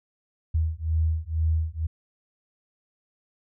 sine beating tone pair, 79 / 81.1 Hz, D#2 / E2, +27 / -28 cents, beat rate 2.1 Hz, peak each -25 dBFS, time 0.54-1.87 s, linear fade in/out 10 ms, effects none

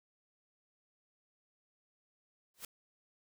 white noise with exponential growth, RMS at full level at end -40 dBFS, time 2.54-2.65 s, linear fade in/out 2 ms, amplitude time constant 22 ms, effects none

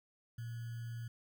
sine tone with sample-and-hold, 116.54 Hz, A#2, in tune, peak -40 dBFS, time 0.38-1.08 s, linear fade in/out 5 ms, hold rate 1575 Hz, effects none

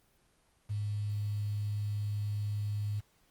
sine tone with quantisation, 103.8 Hz, G#2, in tune, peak -31 dBFS, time 0.69-3.01 s, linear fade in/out 20 ms, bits 9, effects pink hiss -69 dBFS RMS until 3.3 s + Opus 24 kbps

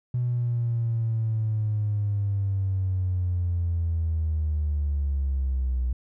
triangle linear sweep, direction down, 123.47 to 61 Hz, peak -19 dBFS, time 0.14-5.93 s, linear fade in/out 5 ms, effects tanh soft clip ceiling -20 dBFS

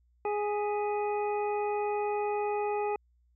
harmonic tone with a mistuned harmonic, 415.3 Hz, G#4, in tune, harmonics 1 / 2 / 3 / 5 / 6, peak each -30 / -32 / -42 / -49 / -44 dBFS, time 0.25-2.96 s, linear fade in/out 2 ms, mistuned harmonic 5, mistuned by -78 cents, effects added 60 Hz sine -64 dBFS peak until 3.35 s

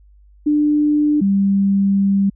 sine tone pair in turn, 297.6 / 197.31 Hz, D4 / G3, +23 / +12 cents, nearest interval perfect fifth, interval 711 cents, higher first, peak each -12 dBFS, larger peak neither, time 0.46-1.21 / 1.21-2.3 s, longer second, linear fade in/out 10 ms, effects added 50 Hz sine -45 dBFS peak until 2.35 s

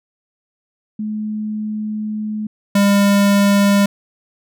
sine / square tone pair in turn, 213.7 / 200.9 Hz, G#3 / G3, +50 / +43 cents, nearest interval minor second, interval 107 cents, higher first, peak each -20 / -11 dBFS, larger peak second, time 0.99-2.47 / 2.75-3.86 s, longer first, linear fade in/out 5 ms, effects none

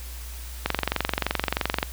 click train, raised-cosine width 0.3 ms, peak -6 dBFS, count 28, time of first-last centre 0.66-1.829 s, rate 23.1 Hz, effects added 60 Hz sine -35 dBFS peak until 1.92 s + white hiss -43 dBFS RMS until 1.92 s

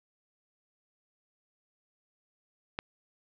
click, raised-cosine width 0.3 ms, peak -16 dBFS, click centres 2.789 s, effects low-pass 4000 Hz 12 dB/octave

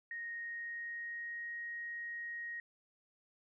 sine tone with pitch glide, 1864.7 to 1878.8 Hz, A#6 to A#6, 0 to +13 cents, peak -40 dBFS, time 0.11-2.6 s, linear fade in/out 2 ms, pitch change +13 cents, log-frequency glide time 0.34-1.55 s, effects none

